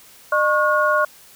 sine tone cluster, 606 / 1096 / 1438 Hz, D#5 / C#6 / F#6, -46 / -20 / -50 cents, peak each -19 dBFS, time 0.32-1.05 s, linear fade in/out 5 ms, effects white hiss -47 dBFS RMS until 1.35 s

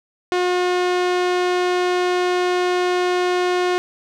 sawtooth tone with low-pass filter, 360 Hz, F#4, 47 cents flat, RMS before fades -19 dBFS, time 0.32-3.78 s, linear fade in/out 0 ms, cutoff 5000 Hz, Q 0.63, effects none

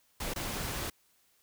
pink noise with dropouts, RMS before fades -36 dBFS, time 0.2-0.9 s, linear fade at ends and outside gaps 5 ms, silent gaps 0.338-0.359 s, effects white hiss -69 dBFS RMS until 1.42 s

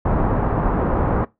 pink low-pass noise, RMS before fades -19 dBFS, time 0.05-1.25 s, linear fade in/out 5 ms, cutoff 1200 Hz, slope 24 dB/octave, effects noise-tail reverb RT60 0.2 s tail -20 dB re dry

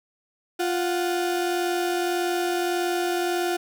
35% pulse tone pair together, 350.6 / 742.9 Hz, F4 / F#5, +7 / +7 cents, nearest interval octave + minor second, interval 1300 cents, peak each -22 / -28 dBFS, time 0.59-3.57 s, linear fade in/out 10 ms, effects none

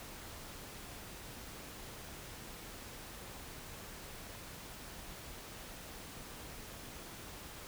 silence, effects pink hiss -49 dBFS RMS until 7.67 s

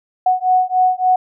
sine beating tone pair, 737 / 740.5 Hz, F#5 / F#5, -7 / +1 cents, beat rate 3.5 Hz, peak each -15 dBFS, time 0.26-1.16 s, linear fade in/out 5 ms, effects none

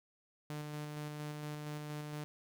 sawtooth tone with tremolo, 149.6 Hz, D3, 32 cents sharp, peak -36 dBFS, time 0.5-2.24 s, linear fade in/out 0 ms, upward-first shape square, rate 4.3 Hz, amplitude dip 25%, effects none

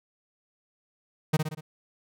45% pulse tone with echo, 154.9 Hz, D#3, 7 cents flat, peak -19 dBFS, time 1.33-1.37 s, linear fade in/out 10 ms, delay 60 ms, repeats 4, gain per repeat -5 dB, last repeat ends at 1.61 s, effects none

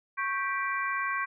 harmonic tone with a mistuned harmonic, 392 Hz, G4, in tune, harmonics 3 / 4 / 5 / 6, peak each -31 / -33 / -35 / -37 dBFS, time 0.17-1.26 s, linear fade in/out 20 ms, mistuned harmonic 3, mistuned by -110 cents, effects none

